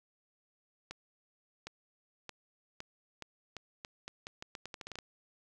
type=accelerating click train; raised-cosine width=0.2 ms; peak=-25 dBFS; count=18; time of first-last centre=0.91-4.988 s; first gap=760 ms; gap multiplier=0.82; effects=none